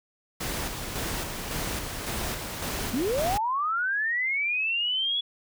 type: noise with tremolo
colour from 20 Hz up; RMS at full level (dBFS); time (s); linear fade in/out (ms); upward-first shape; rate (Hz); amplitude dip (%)
pink; -31; 0.4-3.38; 10; square; 1.8; 35
type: linear sweep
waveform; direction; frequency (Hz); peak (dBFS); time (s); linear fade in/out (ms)
sine; up; 215 to 3400; -24; 2.93-5.21; 10
effects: none